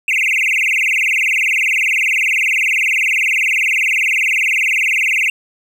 triangle tone with vibrato, 2373 Hz, D7, 17 cents sharp, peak -11 dBFS, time 0.08-5.3 s, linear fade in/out 2 ms, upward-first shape sine, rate 20 Hz, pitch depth 270 cents each way, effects none

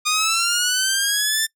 10% pulse linear sweep, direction up, 1220 to 1786 Hz, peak -9 dBFS, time 0.05-1.47 s, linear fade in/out 20 ms, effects noise-tail reverb RT60 0.1 s tail -24 dB re dry

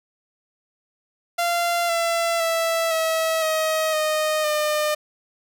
sawtooth tone with pitch steps, 690 / 675 / 660.4 / 646 / 632 / 618.3 / 604.9 Hz, F5 / E5 / E5 / E5 / D#5 / D#5 / D#5, -21 / +41 / +3 / -35 / +27 / -11 / -49 cents, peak -16 dBFS, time 1.38-4.95 s, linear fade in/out 10 ms, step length 510 ms, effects none

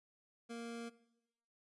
25% pulse tone, 233.1 Hz, A#3, in tune, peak -40 dBFS, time 0.49-0.9 s, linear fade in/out 20 ms, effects noise-tail reverb RT60 0.9 s tail -19 dB re dry + resampled to 24000 Hz

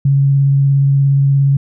sine tone with vibrato, 138.59 Hz, C#3, in tune, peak -8 dBFS, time 0.05-1.57 s, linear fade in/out 5 ms, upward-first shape sine, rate 17 Hz, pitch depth 12 cents each way, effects none

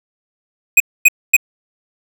square tone bursts, 2500 Hz, D#7, 8 cents sharp, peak -5 dBFS, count 3, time 0.77-1.366 s, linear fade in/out 5 ms, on 32 ms, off 250 ms, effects none

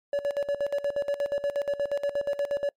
triangle tone with tremolo, 570 Hz, C#5, 48 cents sharp, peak -21 dBFS, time 0.13-2.69 s, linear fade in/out 2 ms, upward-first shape square, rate 8.4 Hz, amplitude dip 80%, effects noise-tail reverb RT60 0.1 s tail -24 dB re dry + MP3 96 kbps

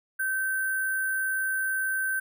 sine tone with sample-and-hold, 1546 Hz, G6, 24 cents flat, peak -25 dBFS, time 0.19-2.2 s, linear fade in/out 10 ms, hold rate 11025 Hz, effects none

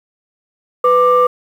sine tone pair together, 497.4 / 1183 Hz, B4 / D6, +12 / +12 cents, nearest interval octave + minor third, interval 1500 cents, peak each -10 dBFS, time 0.84-1.27 s, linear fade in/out 5 ms, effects tanh soft clip ceiling -2 dBFS + 7-bit

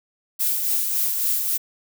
violet noise with tremolo, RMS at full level -21 dBFS, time 0.39-1.58 s, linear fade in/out 20 ms, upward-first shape sine, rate 3.6 Hz, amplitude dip 35%, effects none

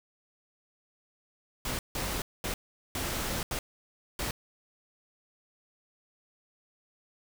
pink noise bursts at uneven times, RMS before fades -33 dBFS, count 6, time 1.65-1.79 / 1.95-2.22 / 2.44-2.54 / 2.95-3.43 / 3.51-3.59 / 4.19-4.31 s, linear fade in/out 2 ms, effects none

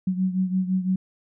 sine beating tone pair, 185 / 190.9 Hz, F#3 / G3, 0 / -46 cents, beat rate 5.9 Hz, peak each -22 / -27 dBFS, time 0.07-0.96 s, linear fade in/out 5 ms, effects none

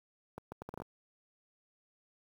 accelerating click train, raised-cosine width 1 ms, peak -28 dBFS, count 8, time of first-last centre 0.38-0.819 s, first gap 140 ms, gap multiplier 0.71, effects high-pass 60 Hz 12 dB/octave + 9-bit

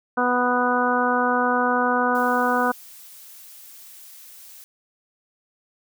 harmonic tone, 247.2 Hz, B3, 2 cents sharp, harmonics 1 / 2 / 3 / 4 / 5 / 6, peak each -25 / -25 / -25 / -25 / -25 / -25 dBFS, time 0.17-2.72 s, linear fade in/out 10 ms
blue noise, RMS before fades -44 dBFS, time 2.15-4.64 s, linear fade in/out 0 ms
effects none

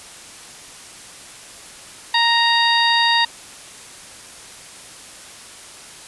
harmonic tone, 932.3 Hz, A#5, in tune, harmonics 1 / 2 / 3 / 4 / 5, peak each -18 / -19 / -24 / -19 / -23 dBFS, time 2.14-3.25 s, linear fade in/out 5 ms, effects white hiss -39 dBFS RMS until 6.07 s + resampled to 24000 Hz

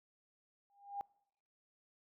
sine tone with exponential growth, 805 Hz, G5, 46 cents sharp, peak -35 dBFS, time 0.7-1.01 s, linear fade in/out 0 ms, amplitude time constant 67 ms, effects noise-tail reverb RT60 0.8 s tail -25 dB re dry

